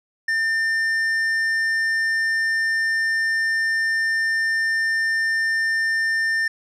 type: tone with tanh clipping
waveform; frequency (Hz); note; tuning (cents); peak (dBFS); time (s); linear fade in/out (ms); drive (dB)
sine; 1800; A6; +39; -20; 0.28-6.48; 5; 8
effects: none